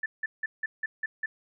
sine tone bursts, 1760 Hz, A6, in tune, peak -27 dBFS, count 7, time 0.03-1.26 s, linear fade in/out 5 ms, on 30 ms, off 170 ms, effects none

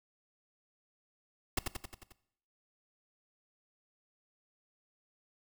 pink noise with echo, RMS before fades -30 dBFS, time 1.57-1.59 s, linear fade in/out 5 ms, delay 89 ms, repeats 6, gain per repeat -4 dB, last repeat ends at 2.124 s, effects noise-tail reverb RT60 0.7 s tail -18 dB re dry

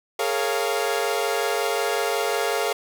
sawtooth chord, Bb minor seventh, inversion third, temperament equal with one note detuned, 415.3 / 460.8 / 554.4 / 698.5 Hz, Ab4 / Bb4 / Db5 / F5, 0 / -20 / 0 / 0 cents, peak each -23 / -23 / -25 / -24 dBFS, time 0.19-2.73 s, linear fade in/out 5 ms, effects none

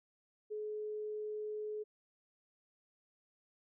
sine tone, 425.2 Hz, G#4, 41 cents sharp, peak -38 dBFS, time 0.5-1.84 s, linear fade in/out 20 ms, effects none

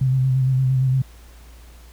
sine tone with vibrato, 130.81 Hz, C3, in tune, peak -15 dBFS, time 0.01-1.02 s, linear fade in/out 5 ms, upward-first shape square, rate 8.7 Hz, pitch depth 27 cents each way, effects added 58 Hz sine -42 dBFS peak until 1.92 s + pink hiss -51 dBFS RMS until 1.92 s

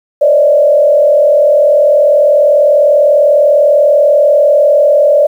sine tone with frequency modulation, 587.3 Hz, D5, in tune, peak -4 dBFS, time 0.21-5.27 s, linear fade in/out 10 ms, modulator 40.2 Hz, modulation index 1, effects 7-bit

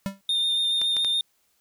square tone with exponential decay, 196 Hz, G3, in tune, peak -23 dBFS, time 0.06-0.21 s, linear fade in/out 0 ms, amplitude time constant 31 ms
triangle tone with vibrato, 3637 Hz, A#7, 43 cents flat, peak -20 dBFS, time 0.29-1.21 s, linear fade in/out 2 ms, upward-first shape sine, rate 7.1 Hz, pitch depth 15 cents each way
clicks, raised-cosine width 0.2 ms, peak -16 dBFS, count 3, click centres 0.816 / 0.967 / 1.047 s
effects white hiss -68 dBFS RMS until 1.6 s

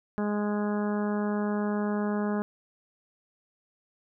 harmonic tone, 207.7 Hz, G#3, in tune, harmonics 1 / 2 / 3 / 4 / 5 / 6 / 7 / 8, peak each -27 / -33 / -37 / -39 / -41 / -43 / -44 / -45 dBFS, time 0.18-2.42 s, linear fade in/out 0 ms, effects none

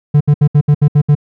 triangle tone bursts, 146.83 Hz, D3, in tune, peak -3 dBFS, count 8, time 0.14-1.152 s, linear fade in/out 10 ms, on 67 ms, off 68 ms, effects none

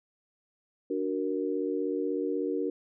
sine chord, D augmented, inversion none, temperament equal, 293.7 / 370 / 466.2 Hz, D4 / F#4 / A#4, 0 / 0 / 0 cents, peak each -32 dBFS, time 0.9-2.7 s, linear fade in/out 5 ms, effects none

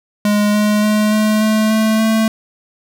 square tone with pitch steps, 207.7 / 209.9 / 212.1 / 214.3 / 216.5 / 218.8 / 221.1 Hz, G#3 / G#3 / G#3 / A3 / A3 / A3 / A3, 0 / +19 / +37 / -45 / -28 / -9 / +9 cents, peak -12 dBFS, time 0.25-2.28 s, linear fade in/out 2 ms, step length 290 ms, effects none

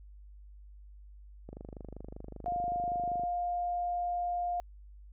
click train, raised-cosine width 2 ms, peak -31 dBFS, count 45, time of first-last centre 1.49-3.236 s, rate 25.2 Hz
sine tone, 705 Hz, F5, 16 cents sharp, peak -30 dBFS, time 2.46-4.6 s, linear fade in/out 0 ms
effects added 50 Hz sine -49 dBFS peak until 5.12 s

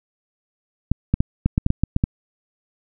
clicks, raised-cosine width 5 ms, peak -4 dBFS, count 10, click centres 0.916 / 1.14 / 1.205 / 1.46 / 1.579 / 1.664 / 1.704 / 1.836 / 1.964 / 2.039 s, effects none

